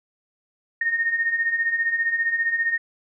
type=beating tone pair; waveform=sine; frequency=1830 / 1845 Hz; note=A#6 / A#6; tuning=-32 / -18 cents; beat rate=15 Hz; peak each=-27 / -21 dBFS; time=0.81-2.78 s; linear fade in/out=5 ms; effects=none